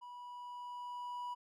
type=tone with level ramp; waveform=triangle; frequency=978 Hz; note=B5; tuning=17 cents flat; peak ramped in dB=-46 to -37 dBFS; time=0.01-1.35 s; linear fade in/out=20 ms; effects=none